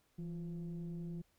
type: tone with frequency modulation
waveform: sine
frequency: 167.7 Hz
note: E3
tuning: 30 cents sharp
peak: -39 dBFS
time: 0.18-1.22 s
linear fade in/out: 10 ms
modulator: 183 Hz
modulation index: 0.5
effects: tanh soft clip ceiling -36 dBFS + pink hiss -75 dBFS RMS until 1.38 s

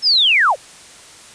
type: linear sweep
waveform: sine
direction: down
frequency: 5350 to 447 Hz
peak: -10 dBFS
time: 0.02-0.56 s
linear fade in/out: 50 ms
effects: white hiss -41 dBFS RMS until 1.34 s + resampled to 22050 Hz

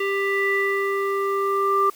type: tone with low-pass filter sweep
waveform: square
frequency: 395 Hz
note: G4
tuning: 13 cents sharp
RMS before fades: -22 dBFS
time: 0-1.9 s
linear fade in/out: 5 ms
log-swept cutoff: 2400 to 1200 Hz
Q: 6.5
effects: white hiss -48 dBFS RMS until 1.95 s

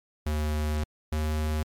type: tone pair in turn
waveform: square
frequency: 75.9 / 77 Hz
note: D#2 / D#2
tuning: -42 / -17 cents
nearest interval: unison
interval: 25 cents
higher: second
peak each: -26 dBFS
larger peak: neither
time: 0.26-0.84 / 1.12-1.63 s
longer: first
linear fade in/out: 5 ms
effects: MP3 96 kbps

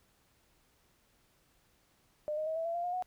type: tone with pitch steps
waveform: sine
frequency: 603 / 620 / 637.4 / 655.3 / 673.7 / 692.7 / 712.1 / 732.2 Hz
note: D5 / D#5 / D#5 / E5 / E5 / F5 / F5 / F#5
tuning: +46 / -6 / +42 / -10 / +38 / -14 / +33 / -18 cents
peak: -32 dBFS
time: 2.28-3.024 s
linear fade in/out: 0 ms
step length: 93 ms
effects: pink hiss -70 dBFS RMS until 3.06 s

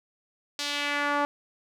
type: tone with band-pass filter sweep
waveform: sawtooth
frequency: 289.1 Hz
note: D4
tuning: 27 cents flat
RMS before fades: -28 dBFS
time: 0.59-1.25 s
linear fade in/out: 0 ms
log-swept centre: 4700 to 970 Hz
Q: 1.6
effects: none

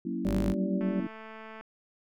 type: chord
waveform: sine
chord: F# dominant seventh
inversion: none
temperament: equal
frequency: 185 / 233.1 / 277.2 / 329.6 Hz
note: F#3 / A#3 / C#4 / E4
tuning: 0 / 0 / 0 / 0 cents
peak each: -36 / -35 / -36 / -36 dBFS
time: 0.05-1.07 s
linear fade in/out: 5 ms
type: tone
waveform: sawtooth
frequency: 51.91 Hz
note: G#1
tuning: in tune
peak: -26 dBFS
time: 0.24-0.55 s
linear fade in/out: 50 ms
type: harmonic tone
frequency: 193.1 Hz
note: G3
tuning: 26 cents flat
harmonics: 1 / 2 / 3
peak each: -29 / -39 / -38 dBFS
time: 0.25-1 s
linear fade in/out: 2 ms
type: click train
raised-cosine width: 0.5 ms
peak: -31 dBFS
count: 177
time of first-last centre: 0.81-1.61 s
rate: 220 Hz
effects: none

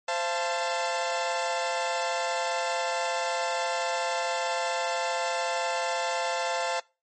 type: chord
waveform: sawtooth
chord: F major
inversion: second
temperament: equal with one note detuned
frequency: 523.3 / 682.9 / 880 Hz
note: C5 / F5 / A5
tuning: 0 / -39 / 0 cents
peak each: -28 / -27 / -27 dBFS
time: 0.08-6.8 s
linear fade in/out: 5 ms
effects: noise-tail reverb RT60 0.3 s tail -24 dB re dry + MP3 32 kbps

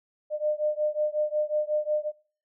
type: beating tone pair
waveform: sine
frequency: 602 / 607.5 Hz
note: D5 / D#5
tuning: +43 / -42 cents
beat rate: 5.5 Hz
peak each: -27 / -28 dBFS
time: 0.3-2.12 s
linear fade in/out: 50 ms
effects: noise-tail reverb RT60 0.4 s tail -19 dB re dry

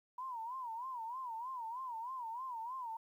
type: tone with vibrato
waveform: sine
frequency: 970 Hz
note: B5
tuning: 31 cents flat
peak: -40 dBFS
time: 0.18-2.97 s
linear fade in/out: 5 ms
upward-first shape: sine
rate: 3.2 Hz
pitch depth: 150 cents each way
effects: 12-bit

